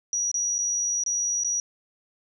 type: tone with dropouts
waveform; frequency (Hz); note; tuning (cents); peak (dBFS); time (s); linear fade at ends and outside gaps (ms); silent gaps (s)
sine; 5800; F#8; -35; -23; 0.13-1.6; 1; 0.315-0.342 / 0.582-0.588 / 1.037-1.062 / 1.436-1.446
effects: none